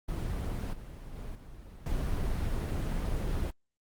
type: noise with level steps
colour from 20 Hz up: brown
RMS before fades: -33 / -43 / -40 / -47 / -31 dBFS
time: 0.08-3.51 s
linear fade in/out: 10 ms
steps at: 0.73 / 1.16 / 1.35 / 1.86 s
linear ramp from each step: 2 ms
effects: Opus 24 kbps